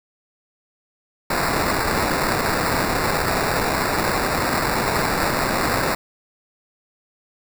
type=noise with sample-and-hold; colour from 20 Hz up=white; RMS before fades=-21 dBFS; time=1.3-5.95 s; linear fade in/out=5 ms; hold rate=3150 Hz; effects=none